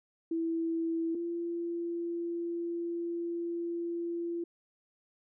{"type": "tone pair in turn", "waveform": "sine", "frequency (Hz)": [329.6, 341], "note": ["E4", "F4"], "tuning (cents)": [0, -41], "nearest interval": "minor second", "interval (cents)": 59, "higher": "second", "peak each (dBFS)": [-29, -32], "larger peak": "first", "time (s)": [[0.31, 1.15], [1.15, 4.44]], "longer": "second", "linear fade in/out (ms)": 5, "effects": []}